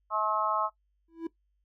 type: harmonic tone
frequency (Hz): 214.4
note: A3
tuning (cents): -45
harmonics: 3 / 4 / 5 / 6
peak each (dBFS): -34 / -34 / -29 / -31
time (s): 0.1-0.7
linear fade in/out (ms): 50
type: tone with exponential growth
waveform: triangle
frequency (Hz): 329.6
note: E4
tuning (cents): 0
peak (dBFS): -26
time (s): 1.08-1.27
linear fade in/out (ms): 5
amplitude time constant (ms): 41
effects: noise-tail reverb RT60 0.1 s tail -17 dB re dry + added 50 Hz sine -70 dBFS peak until 1.64 s